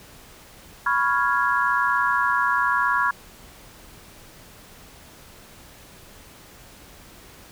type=chord; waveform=sine; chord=C# dominant seventh; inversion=third; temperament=equal; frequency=987.8 / 1108.7 / 1396.9 / 1661.2 Hz; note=B5 / C#6 / E#6 / G#6; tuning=0 / 0 / 0 / 0 cents; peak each=-24 dBFS; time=0.86-3.11 s; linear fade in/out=5 ms; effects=pink hiss -47 dBFS RMS until 7.51 s